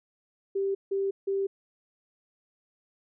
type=tone bursts; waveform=sine; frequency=392 Hz; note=G4; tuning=in tune; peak=-25 dBFS; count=3; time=0.55-1.47 s; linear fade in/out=10 ms; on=200 ms; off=160 ms; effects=none